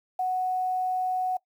sine tone with quantisation, 740 Hz, F#5, in tune, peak -24 dBFS, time 0.19-1.37 s, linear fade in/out 5 ms, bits 9, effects noise-tail reverb RT60 0.1 s tail -21 dB re dry

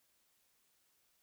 silence, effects white hiss -75 dBFS RMS until 1.22 s

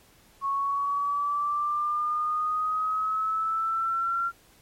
sine exponential sweep, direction up, 1099 to 1378 Hz, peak -24 dBFS, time 0.41-4.32 s, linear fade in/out 50 ms, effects pink hiss -58 dBFS RMS until 4.61 s + MP3 64 kbps

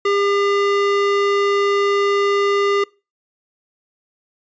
square tone with band-pass filter, 402.3 Hz, G4, 45 cents sharp, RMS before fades -17 dBFS, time 0.05-2.84 s, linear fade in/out 5 ms, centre 1200 Hz, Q 0.5, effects noise-tail reverb RT60 0.3 s tail -24 dB re dry + resampled to 16000 Hz

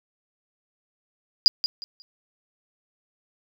sine tone with echo, 4869 Hz, D#8, 38 cents flat, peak -9 dBFS, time 1.46-1.48 s, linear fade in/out 0 ms, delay 180 ms, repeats 3, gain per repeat -12 dB, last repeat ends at 2.02 s, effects none

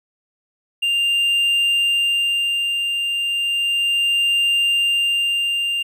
triangle tone with tremolo, 2794 Hz, F7, in tune, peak -13 dBFS, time 0.82-5.83 s, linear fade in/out 10 ms, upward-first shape sine, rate 0.34 Hz, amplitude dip 40%, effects none

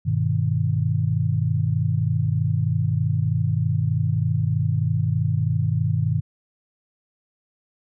sine chord, G augmented, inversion none, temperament equal with one note detuned, 100.23 / 123.47 / 155.56 Hz, G2 / B2 / D#3, +39 / 0 / 0 cents, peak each -23 dBFS, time 0.05-6.21 s, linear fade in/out 20 ms, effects none

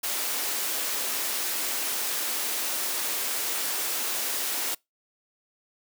white high-pass noise, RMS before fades -29 dBFS, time 0.03-4.75 s, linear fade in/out 10 ms, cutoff 260 Hz, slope 24 dB/octave, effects noise-tail reverb RT60 0.2 s tail -26 dB re dry

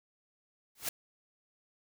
white noise with exponential growth, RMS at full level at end -29 dBFS, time 0.75-0.89 s, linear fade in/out 5 ms, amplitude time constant 29 ms, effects none

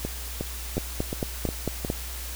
two click trains, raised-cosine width 2 ms, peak -15 / -12 dBFS, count 6 / 6, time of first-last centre 0.05-1.849 / 0.78-1.901 s, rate 2.78 / 4.46 Hz, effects added 60 Hz sine -35 dBFS peak until 2.35 s + white hiss -38 dBFS RMS until 2.35 s

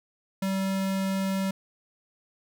square tone, 192.7 Hz, G3, 29 cents flat, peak -26 dBFS, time 0.42-1.51 s, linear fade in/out 5 ms, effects none

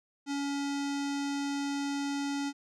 square tone with low-pass filter, 281.9 Hz, C#4, 29 cents sharp, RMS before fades -33 dBFS, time 0.26-2.53 s, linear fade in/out 50 ms, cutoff 6500 Hz, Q 1.7, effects none

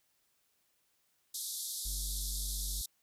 white band-pass noise, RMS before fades -40 dBFS, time 1.34-2.86 s, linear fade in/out 5 ms, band 3500 to 13000 Hz, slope 96 dB/octave
triangle tone, 48.18 Hz, G1, 29 cents flat, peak -35 dBFS, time 1.85-2.82 s, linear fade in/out 10 ms
effects white hiss -75 dBFS RMS until 3.02 s

